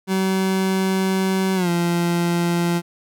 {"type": "tone with pitch glide", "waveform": "30% pulse", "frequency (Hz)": [190, 172.23], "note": ["F#3", "F3"], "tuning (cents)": [46, -24], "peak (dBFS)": -15, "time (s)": [0.07, 2.82], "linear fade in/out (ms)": 50, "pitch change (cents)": -170, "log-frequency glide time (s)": [1.55, 1.69], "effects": []}